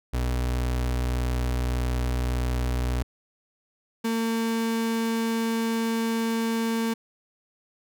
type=tone pair in turn; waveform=35% pulse; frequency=61.7 / 227.2 Hz; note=B1 / A#3; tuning=-1 / -44 cents; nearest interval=octave + major seventh; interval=2257 cents; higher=second; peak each=-22 dBFS; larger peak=neither; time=0.13-3.03 / 4.04-6.94 s; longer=neither; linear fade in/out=10 ms; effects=none